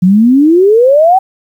sine exponential sweep, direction up, 174.61 to 784 Hz, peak -3 dBFS, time 0.02-1.19 s, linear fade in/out 10 ms, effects 7-bit

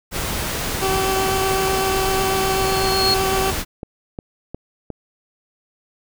pink noise, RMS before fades -24 dBFS, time 0.11-3.65 s, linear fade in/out 50 ms
20% pulse tone with vibrato, 383.3 Hz, G4, 39 cents flat, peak -14 dBFS, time 0.81-3.52 s, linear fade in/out 20 ms, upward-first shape sine, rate 8 Hz, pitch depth 9 cents each way
sine tone with exponential growth, 4302 Hz, C8, 47 cents sharp, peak -14 dBFS, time 2.17-3.14 s, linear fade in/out 1 ms, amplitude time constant 210 ms
click train, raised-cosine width 2 ms, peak -16 dBFS, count 7, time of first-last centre 2.76-4.903 s, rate 2.8 Hz
effects none

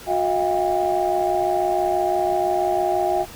sine tone cluster, 362.4 / 640 / 706 / 801 Hz, F#4 / D#5 / F5 / G5, -36 / +49 / +19 / +37 cents, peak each -23 dBFS, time 0.06-3.26 s, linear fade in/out 50 ms, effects tanh soft clip ceiling -9 dBFS + pink hiss -40 dBFS RMS until 3.35 s

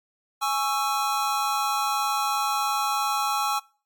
square chord, C# minor, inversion second, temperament just, 831.5 / 1108.7 / 1330.5 Hz, G#5 / C#6 / E6, +2 / 0 / +16 cents, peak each -27 / -29 / -28 dBFS, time 0.41-3.6 s, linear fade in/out 20 ms, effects noise-tail reverb RT60 0.4 s tail -23 dB re dry + MP3 96 kbps

